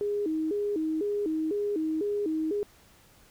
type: tone with vibrato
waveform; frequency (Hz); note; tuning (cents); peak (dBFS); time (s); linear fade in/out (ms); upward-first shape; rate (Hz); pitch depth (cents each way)
sine; 360.1; F#4; -47; -26; 0.01-2.63; 0; square; 2; 230
effects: pink hiss -58 dBFS RMS until 3.3 s